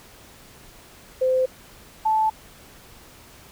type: tone pair in turn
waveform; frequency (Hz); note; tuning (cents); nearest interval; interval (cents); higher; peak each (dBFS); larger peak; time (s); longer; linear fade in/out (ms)
sine; 516 / 873.3; C5 / A5; -24 / -13; major sixth; 911; second; -17; neither; 1.21-1.46 / 2.05-2.3; neither; 10
effects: pink hiss -48 dBFS RMS until 3.51 s